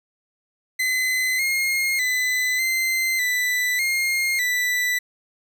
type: tone with pitch steps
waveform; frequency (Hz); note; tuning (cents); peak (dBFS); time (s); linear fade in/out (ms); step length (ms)
40% pulse; 2033 / 2139 / 2008 / 2072 / 1988 / 2130 / 1979; B6 / C7 / B6 / C7 / B6 / C7 / B6; +50 / +38 / +28 / -17 / +11 / +30 / +3; -19; 0.79-4.99; 10; 600
effects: none